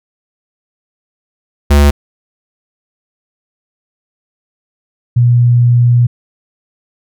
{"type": "tone pair in turn", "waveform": ["square", "sine"], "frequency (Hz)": [71.9, 120.92], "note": ["D2", "B2"], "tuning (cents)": [-36, -36], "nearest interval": "major sixth", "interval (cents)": 900, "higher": "second", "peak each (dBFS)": -5, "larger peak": "neither", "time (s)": [[1.7, 1.91], [5.16, 6.07]], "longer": "second", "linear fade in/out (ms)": 10, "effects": []}